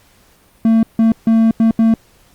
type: tone bursts at uneven times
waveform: triangle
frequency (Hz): 225.2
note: A3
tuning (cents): +40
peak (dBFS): -6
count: 5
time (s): 0.65-0.83 / 0.99-1.12 / 1.27-1.51 / 1.6-1.71 / 1.79-1.94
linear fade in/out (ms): 2
effects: pink hiss -51 dBFS RMS until 2.34 s + Opus 48 kbps